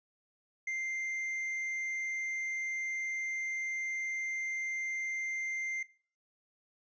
triangle tone with tanh clipping, 2093 Hz, C7, in tune, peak -34 dBFS, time 0.67-5.83 s, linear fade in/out 5 ms, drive 9 dB, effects noise-tail reverb RT60 0.4 s tail -19 dB re dry + resampled to 16000 Hz

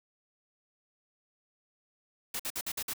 white noise bursts, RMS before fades -35 dBFS, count 6, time 2.34-2.935 s, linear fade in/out 5 ms, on 55 ms, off 53 ms, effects none

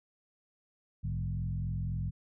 sine tone with frequency modulation, 107.3 Hz, A2, 43 cents flat, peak -31 dBFS, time 1.03-2.11 s, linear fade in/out 20 ms, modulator 43.9 Hz, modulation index 1.3, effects none

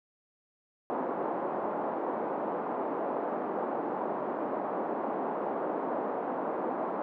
white band-pass noise, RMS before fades -33 dBFS, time 0.9-7.02 s, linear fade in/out 0 ms, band 230 to 920 Hz, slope 24 dB/octave, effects none

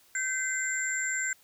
sine tone cluster, 1545 / 2047 / 7350 Hz, G6 / C7 / A#8, -26 / -38 / -25 cents, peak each -31 / -35 / -32 dBFS, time 0.15-1.33 s, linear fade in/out 2 ms, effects white hiss -61 dBFS RMS until 1.43 s

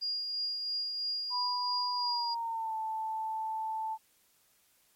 sine tone with tremolo, 4836 Hz, D8, 50 cents sharp, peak -30 dBFS, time 0.01-2.35 s, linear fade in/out 20 ms, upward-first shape triangle, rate 3 Hz, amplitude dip 40%
sine tone with pitch glide, 988 to 880.2 Hz, B5 to A5, 0 to 0 cents, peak -32 dBFS, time 1.3-3.98 s, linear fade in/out 50 ms, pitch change -200 cents, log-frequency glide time 1.95-2.75 s
effects white hiss -68 dBFS RMS until 4.95 s + MP3 64 kbps

